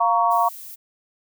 sine chord, Bb minor, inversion second, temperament just, 699.2 / 932.3 / 1118.8 Hz, F5 / Bb5 / Db6, +2 / 0 / +16 cents, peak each -20 dBFS, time 0-0.49 s, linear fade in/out 10 ms
violet noise, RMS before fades -38 dBFS, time 0.3-0.76 s, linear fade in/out 20 ms
effects none

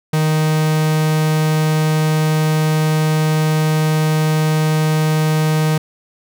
45% pulse tone, 155.56 Hz, D#3, in tune, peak -13 dBFS, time 0.13-5.78 s, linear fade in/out 5 ms, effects none

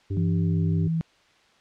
harmonic tone, 97.8 Hz, G2, 4 cents flat, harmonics 1 / 3 / 4, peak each -25 / -35 / -37 dBFS, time 0.1-0.88 s, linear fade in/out 10 ms
sine tone with pitch glide, 168.4 to 163.32 Hz, E3 to E3, +37 to -16 cents, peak -22 dBFS, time 0.17-1.01 s, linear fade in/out 0 ms, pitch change -53 cents, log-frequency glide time 0.38-0.63 s
effects white hiss -59 dBFS RMS until 1.6 s + low-pass 4000 Hz 12 dB/octave

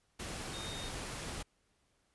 sine tone in noise, 3698 Hz, A#7, 15 cents flat, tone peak -45 dBFS, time 0.53-0.89 s, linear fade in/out 10 ms, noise pink, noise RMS -42 dBFS, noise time 0.19-1.43 s, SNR -6 dB, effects pink hiss -75 dBFS RMS until 2.14 s + resampled to 24000 Hz

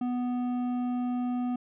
sine tone with hard clipping, 246.9 Hz, B3, in tune, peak -29 dBFS, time 0.01-1.56 s, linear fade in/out 5 ms, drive 8 dB, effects resampled to 8000 Hz

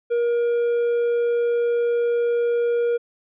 triangle tone, 474 Hz, A#4, 29 cents sharp, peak -16 dBFS, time 0.1-2.98 s, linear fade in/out 20 ms, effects resampled to 8000 Hz

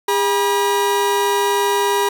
40% pulse tone pair together, 405.1 / 966.2 Hz, G#4 / B5, -43 / -38 cents, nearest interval octave + minor third, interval 1505 cents, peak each -17 dBFS, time 0.08-2.09 s, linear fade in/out 5 ms, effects none

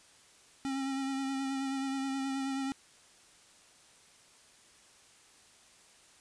square tone with vibrato, 270 Hz, C#4, 45 cents flat, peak -33 dBFS, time 0.65-2.72 s, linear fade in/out 0 ms, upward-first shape sine, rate 9.4 Hz, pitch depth 24 cents each way, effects white hiss -60 dBFS RMS until 6.2 s + resampled to 22050 Hz

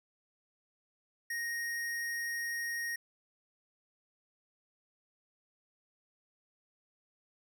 square tone, 1868 Hz, A#6, 3 cents sharp, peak -35 dBFS, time 1.3-2.96 s, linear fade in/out 5 ms, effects none

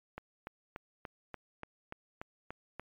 click train, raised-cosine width 0.5 ms, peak -26 dBFS, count 10, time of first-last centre 0.18-2.796 s, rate 3.44 Hz, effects MP3 96 kbps

